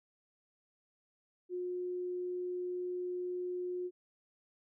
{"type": "tone", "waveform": "sine", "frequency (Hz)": 359.8, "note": "F#4", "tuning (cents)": -48, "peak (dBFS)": -35, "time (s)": [1.49, 3.91], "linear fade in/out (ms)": 50, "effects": []}